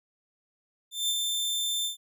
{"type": "tone with ADSR envelope", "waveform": "sawtooth", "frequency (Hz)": 3562, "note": "A7", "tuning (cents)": 21, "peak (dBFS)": -21, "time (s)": [0.91, 1.97], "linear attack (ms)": 180, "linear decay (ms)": 43, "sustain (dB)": -3, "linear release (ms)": 120, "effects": []}